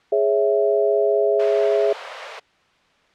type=chord; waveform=sine; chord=C# minor; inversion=second; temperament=equal; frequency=415.3 / 554.4 / 659.3 Hz; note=G#4 / C#5 / E5; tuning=0 / 0 / 0 cents; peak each=-18 / -22 / -20 dBFS; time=0.12-1.93 s; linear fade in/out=5 ms
type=high-pass noise; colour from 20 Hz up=pink; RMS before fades=-33 dBFS; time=1.39-2.4 s; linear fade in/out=10 ms; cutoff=490 Hz; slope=48 dB/octave
effects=white hiss -58 dBFS RMS until 3.14 s + low-pass 3000 Hz 12 dB/octave